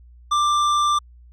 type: tone with hard clipping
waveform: sine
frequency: 1182 Hz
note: D6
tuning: 11 cents sharp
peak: -18 dBFS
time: 0.31-0.99 s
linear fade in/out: 10 ms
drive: 11 dB
effects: added 60 Hz sine -44 dBFS peak until 1.32 s